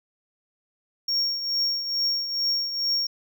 triangle tone with tremolo, 5540 Hz, F8, 15 cents flat, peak -19 dBFS, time 1.08-3.07 s, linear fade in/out 5 ms, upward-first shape triangle, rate 2.3 Hz, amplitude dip 65%, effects none

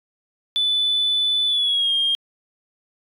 sine tone with pitch glide, 3491 to 3220 Hz, A7 to G7, -14 to +46 cents, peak -16 dBFS, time 0.56-2.15 s, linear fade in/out 0 ms, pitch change -140 cents, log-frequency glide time 1.47-1.93 s, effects tanh soft clip ceiling -13 dBFS

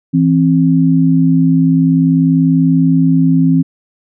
sine tone pair together, 164.81 / 265.3 Hz, E3 / C4, 0 / +24 cents, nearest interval minor sixth, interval 824 cents, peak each -10 dBFS, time 0.13-3.63 s, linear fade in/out 20 ms, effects none

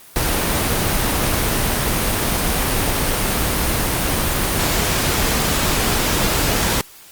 pink noise, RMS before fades -18 dBFS, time 0.16-6.81 s, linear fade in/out 0 ms, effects white hiss -43 dBFS RMS until 7.11 s + Opus 32 kbps

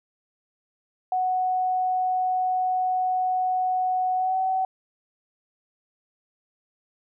sine tone with pitch glide, 740 to 755.5 Hz, F#5 to F#5, 0 to +36 cents, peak -21 dBFS, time 1.12-4.65 s, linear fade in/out 2 ms, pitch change +36 cents, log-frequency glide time 4.16-4.37 s, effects none

